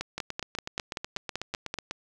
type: two click trains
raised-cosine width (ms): 0.2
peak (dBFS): -16 / -14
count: 15 / 10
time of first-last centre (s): 0.18-1.911 / 0.01-1.741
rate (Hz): 8.09 / 5.2
effects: none